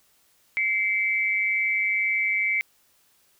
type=tone pair together; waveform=sine; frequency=2093 / 2295 Hz; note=C7 / D7; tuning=0 / -40 cents; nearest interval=major second; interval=160 cents; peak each=-24 dBFS; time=0.57-2.61 s; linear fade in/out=0 ms; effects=white hiss -63 dBFS RMS until 3.39 s